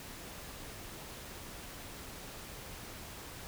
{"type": "silence", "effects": ["pink hiss -47 dBFS RMS until 3.47 s"]}